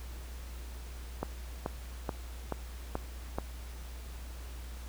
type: click train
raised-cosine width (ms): 1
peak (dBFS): -18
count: 6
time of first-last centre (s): 1.23-3.385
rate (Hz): 2.32
effects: added 60 Hz sine -41 dBFS peak until 4.88 s + pink hiss -52 dBFS RMS until 4.88 s